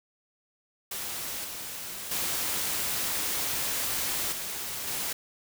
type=noise with level steps; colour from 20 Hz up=white; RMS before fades=-35 / -38 / -30 / -35 / -32 dBFS; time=0.91-5.13 s; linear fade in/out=5 ms; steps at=1.44 / 2.11 / 4.32 / 4.87 s; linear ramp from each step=5 ms; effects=none